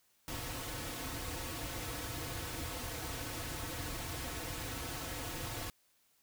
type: noise with comb filter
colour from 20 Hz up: pink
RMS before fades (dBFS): -41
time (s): 0.28-5.7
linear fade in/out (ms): 0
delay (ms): 5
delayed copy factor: -0.75
effects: white hiss -72 dBFS RMS until 6.22 s